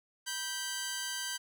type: tone pair together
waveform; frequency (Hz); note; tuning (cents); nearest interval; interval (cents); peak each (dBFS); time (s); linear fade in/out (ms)
10% pulse; 976 / 1561.9; B5 / G6; -21 / -7; minor sixth; 814; -34 / -27; 0.26-1.38; 20
effects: none